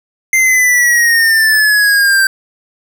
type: exponential sweep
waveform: square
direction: down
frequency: 2093 to 1562 Hz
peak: -8 dBFS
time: 0.33-2.27 s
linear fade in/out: 2 ms
effects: none